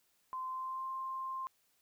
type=tone with pitch glide; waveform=sine; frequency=1035 to 1053.1 Hz; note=C6 to C6; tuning=-19 to +11 cents; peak=-37 dBFS; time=0.33-1.47 s; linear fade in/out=0 ms; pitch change=+30 cents; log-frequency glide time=0.47-0.89 s; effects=white hiss -74 dBFS RMS until 1.81 s